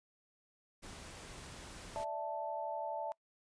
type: noise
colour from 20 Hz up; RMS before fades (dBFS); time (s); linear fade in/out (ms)
pink; -50; 0.82-2.05; 20
type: chord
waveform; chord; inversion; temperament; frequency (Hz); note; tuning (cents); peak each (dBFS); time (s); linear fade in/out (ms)
sine; D suspended second; none; equal; 587.3 / 659.3 / 880; D5 / E5 / A5; 0 / 0 / 0; -43 / -41 / -40; 1.96-3.12; 0
effects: noise-tail reverb RT60 0.1 s tail -24 dB re dry + resampled to 22050 Hz

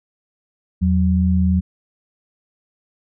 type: tone pair together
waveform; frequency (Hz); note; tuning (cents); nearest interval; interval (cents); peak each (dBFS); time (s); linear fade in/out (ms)
sine; 82.41 / 185; E2 / F#3; 0 / 0; octave + major second; 1400; -16; 0.81-1.61; 20
effects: none

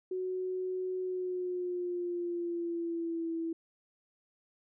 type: tone with pitch glide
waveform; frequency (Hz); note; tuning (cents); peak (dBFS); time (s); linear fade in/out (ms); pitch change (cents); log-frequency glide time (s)
sine; 370 to 329.6; F#4 to E4; 0 to 0; -32; 0.11-3.53; 5; -200; 1.01-3.32
effects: none

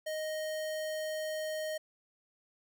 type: tone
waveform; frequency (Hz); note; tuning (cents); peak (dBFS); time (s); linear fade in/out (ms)
square; 622.3; D#5; 0; -35; 0.06-1.78; 10
effects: none

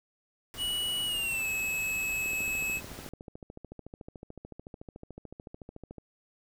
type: noise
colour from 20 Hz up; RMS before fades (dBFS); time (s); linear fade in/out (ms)
pink; -45; 0.54-3.09; 0
type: tone with pitch glide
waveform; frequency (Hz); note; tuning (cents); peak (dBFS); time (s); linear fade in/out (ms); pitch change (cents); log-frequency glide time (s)
square; 2932 to 2582; F#7 to E7; -16 to -37; -30; 0.57-2.81; 50; -221; 1.05-1.48
type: click train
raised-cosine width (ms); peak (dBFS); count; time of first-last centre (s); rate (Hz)
2; -30; 52; 2.26-5.983; 13.7
effects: none

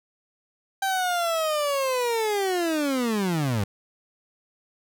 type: linear sweep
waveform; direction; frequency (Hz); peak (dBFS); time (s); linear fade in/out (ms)
30% pulse; down; 784 to 93.8; -20; 0.82-3.64; 5
effects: none

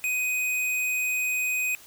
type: tone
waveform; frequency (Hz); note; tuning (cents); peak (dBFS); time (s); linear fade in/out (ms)
square; 2500; D#7; +8; -25; 0.04-1.75; 0
effects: white hiss -50 dBFS RMS until 1.86 s

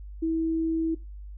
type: tone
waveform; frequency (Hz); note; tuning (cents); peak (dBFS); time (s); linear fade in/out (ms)
sine; 324.6; E4; -27; -23; 0.22-0.95; 10
effects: noise-tail reverb RT60 0.2 s tail -17 dB re dry + added 50 Hz sine -38 dBFS peak until 1.37 s

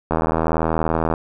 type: click train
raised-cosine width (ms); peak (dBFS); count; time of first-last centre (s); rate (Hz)
1; -5; 84; 0.11-1.139; 80.7
effects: none

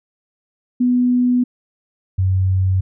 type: tone pair in turn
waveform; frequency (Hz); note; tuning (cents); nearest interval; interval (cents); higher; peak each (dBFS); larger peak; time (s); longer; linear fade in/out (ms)
sine; 247.4 / 94.1; B3 / F#2; +3 / +30; octave + perfect fourth; 1673; first; -12 / -13; first; 0.8-1.44 / 2.18-2.81; first; 10
effects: none

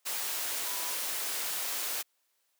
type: tone in noise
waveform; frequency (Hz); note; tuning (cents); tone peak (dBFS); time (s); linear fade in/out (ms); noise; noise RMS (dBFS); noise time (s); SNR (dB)
sine; 987.8; B5; 0; -45; 0.65-0.95; 20; white; -34; 0.05-2.03; -14
effects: white hiss -75 dBFS RMS until 2.59 s + high-pass 400 Hz 12 dB/octave

